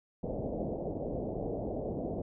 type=low-pass noise; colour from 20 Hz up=white; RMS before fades=-36 dBFS; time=0.23-2.22 s; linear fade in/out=5 ms; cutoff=660 Hz; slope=48 dB/octave; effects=none